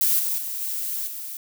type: noise with level steps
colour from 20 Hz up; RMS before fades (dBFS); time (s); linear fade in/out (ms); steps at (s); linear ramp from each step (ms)
violet; -20 / -25 / -30 / -28 / -34; 0.01-1.37; 2; 0.19 / 0.38 / 0.61 / 1.07; 5
effects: none